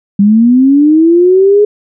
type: linear sweep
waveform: sine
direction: up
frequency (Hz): 196 to 420.5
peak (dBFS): -3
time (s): 0.19-1.65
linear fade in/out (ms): 5
effects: none